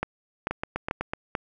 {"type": "two click trains", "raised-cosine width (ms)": 0.5, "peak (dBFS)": [-11, -13], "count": [4, 6], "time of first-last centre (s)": [[0.03, 1.352], [0.51, 1.135]], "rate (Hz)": [2.27, 8], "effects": []}